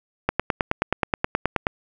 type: click train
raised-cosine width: 0.5 ms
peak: -4 dBFS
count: 14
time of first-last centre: 0.29-1.669 s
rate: 9.43 Hz
effects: none